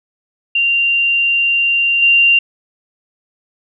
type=tone with level steps; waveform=sine; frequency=2775 Hz; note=F7; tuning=12 cents flat; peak=-11 / -7 dBFS; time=0.55-2.39 s; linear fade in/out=5 ms; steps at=2.02 s; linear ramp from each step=5 ms; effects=none